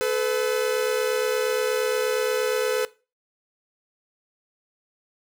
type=tone pair together; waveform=45% pulse; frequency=433.5 / 502 Hz; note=A4 / B4; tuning=-26 / +28 cents; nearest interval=minor third; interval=254 cents; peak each=-25 / -24 dBFS; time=0.01-2.85 s; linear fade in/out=0 ms; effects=noise-tail reverb RT60 0.3 s tail -18 dB re dry